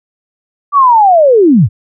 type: linear sweep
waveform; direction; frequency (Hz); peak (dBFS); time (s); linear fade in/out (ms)
sine; down; 1174.7 to 78.6; -3; 0.72-1.69; 50
effects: none